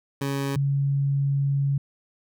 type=tone pair in turn; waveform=20% pulse / sine; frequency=138.59 / 139.47 Hz; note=C#3 / C#3; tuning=0 / +11 cents; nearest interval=unison; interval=11 cents; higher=second; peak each=-20 dBFS; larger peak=neither; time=0.21-0.56 / 0.56-1.78 s; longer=second; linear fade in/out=5 ms; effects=none